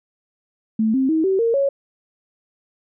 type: tone with pitch steps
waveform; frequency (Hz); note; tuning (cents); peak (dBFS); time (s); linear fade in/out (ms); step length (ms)
sine; 220 / 264.7 / 318.4 / 383 / 460.8 / 554.4; A3 / C4 / D#4 / G4 / A#4 / C#5; 0 / +20 / +40 / -40 / -20 / 0; -15; 0.79-1.69; 5; 150
effects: none